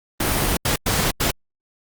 pink noise bursts at uneven times, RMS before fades -20 dBFS, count 4, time 0.2-0.57 / 0.65-0.76 / 0.86-1.11 / 1.2-1.31 s, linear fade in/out 5 ms, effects Opus 32 kbps

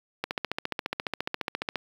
click train, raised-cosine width 0.3 ms, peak -12 dBFS, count 23, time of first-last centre 0.24-1.757 s, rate 14.5 Hz, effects high-pass 150 Hz 12 dB/octave + 7-bit

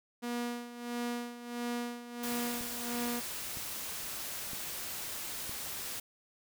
sawtooth tone with tremolo, 240 Hz, B3, 49 cents flat, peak -29 dBFS, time 0.22-3.21 s, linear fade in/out 20 ms, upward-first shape sine, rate 1.5 Hz, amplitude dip 75%
white noise, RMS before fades -40 dBFS, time 2.23-6 s, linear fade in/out 5 ms
click train, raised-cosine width 3 ms, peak -33 dBFS, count 4, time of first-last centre 2.61-5.495 s, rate 1.04 Hz
effects none

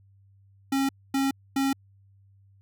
square tone bursts, 271.9 Hz, C#4, 33 cents flat, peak -23 dBFS, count 3, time 0.72-1.73 s, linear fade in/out 5 ms, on 170 ms, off 250 ms, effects added 98 Hz sine -55 dBFS peak until 2.61 s

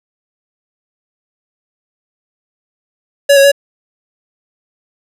square tone with pitch steps, 565 / 552 / 563 Hz, C#5 / C#5 / C#5, +33 / -7 / +27 cents, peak -5 dBFS, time 3.29-3.518 s, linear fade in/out 10 ms, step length 76 ms, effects resampled to 32000 Hz + 7-bit

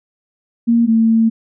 sine tone pair in turn, 233.1 / 225.3 Hz, A#3 / A3, 0 / +41 cents, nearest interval minor second, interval 59 cents, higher first, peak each -9 dBFS, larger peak neither, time 0.67-0.87 / 0.87-1.3 s, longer second, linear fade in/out 20 ms, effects none

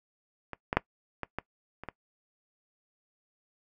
clicks, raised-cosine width 0.5 ms, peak -22 / -13 / -6 / -18 / -17 / -26 / -21 dBFS, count 7, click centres 0.533 / 0.729 / 0.77 / 1.233 / 1.386 / 1.836 / 1.887 s, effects noise-tail reverb RT60 0.1 s tail -21 dB re dry

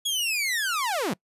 sawtooth linear sweep, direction down, 3374 to 138.59 Hz, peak -21 dBFS, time 0.05-1.14 s, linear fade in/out 10 ms, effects noise-tail reverb RT60 0.1 s tail -24 dB re dry + resampled to 32000 Hz

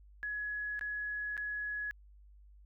sine tone with dropouts, 1685 Hz, G#6, 25 cents sharp, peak -35 dBFS, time 0.23-1.91 s, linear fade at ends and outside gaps 0 ms, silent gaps 0.793-0.811 / 1.368-1.377 s, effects added 50 Hz sine -55 dBFS peak until 2.65 s

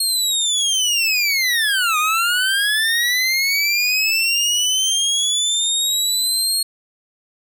25% pulse linear two-way sweep, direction down then up, 4292 to 1214 to 4292 Hz, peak -12 dBFS, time 0-6.63 s, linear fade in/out 5 ms, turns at 1.98 s, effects none

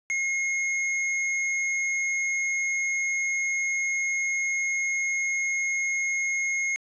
square tone, 2154 Hz, C7, 50 cents sharp, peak -25 dBFS, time 0.1-6.76 s, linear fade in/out 0 ms, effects resampled to 22050 Hz + 10-bit

